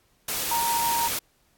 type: tone in noise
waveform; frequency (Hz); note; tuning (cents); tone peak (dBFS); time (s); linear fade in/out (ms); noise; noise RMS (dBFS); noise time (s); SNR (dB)
sine; 932.3; A#5; 0; -23; 0.51-1.08; 5; white; -28; 0.28-1.19; +2
effects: pink hiss -65 dBFS RMS until 1.57 s + AAC 64 kbps